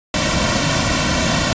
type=noise with comb filter; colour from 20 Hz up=pink; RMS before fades=-17 dBFS; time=0.14-1.53 s; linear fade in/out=2 ms; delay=2.4 ms; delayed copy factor=-0.8; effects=resampled to 16000 Hz